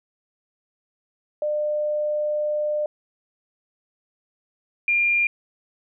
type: tone pair in turn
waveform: sine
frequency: 600 / 2400 Hz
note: D5 / D7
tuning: +37 / +37 cents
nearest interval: 2 octaves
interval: 2400 cents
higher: second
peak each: -21 / -17 dBFS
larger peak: second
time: 1.42-2.86 / 4.88-5.27 s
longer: first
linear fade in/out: 2 ms
effects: none